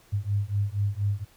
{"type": "beating tone pair", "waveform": "sine", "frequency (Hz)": [99.5, 103.7], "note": ["G2", "G#2"], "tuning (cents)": [26, -2], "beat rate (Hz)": 4.2, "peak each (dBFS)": -27, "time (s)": [0.12, 1.25], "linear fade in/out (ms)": 20, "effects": ["pink hiss -58 dBFS RMS until 1.36 s"]}